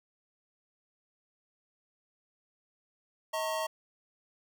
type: tone cluster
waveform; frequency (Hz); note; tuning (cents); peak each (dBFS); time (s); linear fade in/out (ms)
square; 634 / 911 / 1096; D#5 / A#5 / C#6; +32 / -40 / -20; -34 / -37 / -39; 3.33-3.67; 10
effects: none